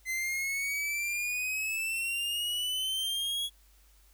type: exponential sweep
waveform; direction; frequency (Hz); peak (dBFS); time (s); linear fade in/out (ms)
45% pulse; up; 2050 to 3357; -30; 0.05-3.5; 50
effects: added 50 Hz sine -59 dBFS peak until 4.13 s + white hiss -65 dBFS RMS until 4.13 s